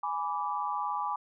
sine chord, G# diminished, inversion none, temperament equal with one note detuned, 830.6 / 987.8 / 1164.5 Hz, G#5 / B5 / D6, 0 / 0 / -15 cents, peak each -34 dBFS, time 0.03-1.16 s, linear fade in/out 5 ms, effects none

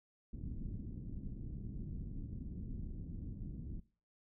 pink low-pass noise, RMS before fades -44 dBFS, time 0.33-3.8 s, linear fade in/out 5 ms, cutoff 260 Hz, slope 24 dB/octave, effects noise-tail reverb RT60 0.4 s tail -21 dB re dry

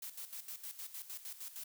blue noise with tremolo, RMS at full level -45 dBFS, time 0.02-1.64 s, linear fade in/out 5 ms, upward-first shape square, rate 6.5 Hz, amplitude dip 70%, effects none

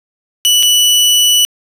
sawtooth tone with dropouts, 2960 Hz, F#7, in tune, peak -4 dBFS, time 0.45-1.45 s, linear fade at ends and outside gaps 0 ms, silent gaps 0.627-0.631 s, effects resampled to 32000 Hz + 7-bit

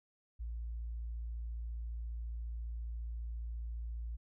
sine tone, 57.3 Hz, A#1, 29 cents flat, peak -37 dBFS, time 0.39-4.17 s, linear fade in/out 20 ms, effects tanh soft clip ceiling -34 dBFS

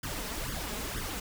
pink noise with flanger, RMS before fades -36 dBFS, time 0.03-1.2 s, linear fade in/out 5 ms, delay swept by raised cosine 0.59 to 4.89 ms, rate 2.1 Hz, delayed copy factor +0.8, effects none

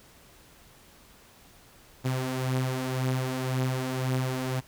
sawtooth beating tone pair, 128 / 129.9 Hz, C3 / C3, -38 / -12 cents, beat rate 1.9 Hz, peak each -29 / -24 dBFS, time 2.04-4.61 s, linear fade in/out 20 ms, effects pink hiss -55 dBFS RMS until 4.67 s

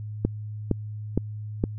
click train, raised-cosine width 3 ms, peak -8 dBFS, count 4, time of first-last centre 0.25-1.639 s, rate 2.16 Hz, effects added 106 Hz sine -32 dBFS peak until 1.78 s

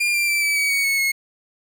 40% pulse tone with pitch steps, 2404 / 2370 / 2336 / 2302 / 2269 / 2237 / 2204 / 2173 Hz, D7 / D7 / D7 / D7 / C#7 / C#7 / C#7 / C#7, +40 / +15 / -10 / -35 / +40 / +15 / -11 / -35 cents, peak -17 dBFS, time 0-1.12 s, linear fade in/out 10 ms, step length 140 ms, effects none

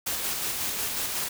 white noise with tremolo, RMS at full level -29 dBFS, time 0.06-1.29 s, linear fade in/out 10 ms, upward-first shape square, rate 5.5 Hz, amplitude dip 25%, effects none

